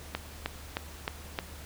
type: click train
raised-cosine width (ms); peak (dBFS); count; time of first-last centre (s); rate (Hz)
0.3; -14; 5; 0.15-1.388; 3.23
effects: added 74 Hz sine -46 dBFS peak until 1.65 s + pink hiss -48 dBFS RMS until 1.65 s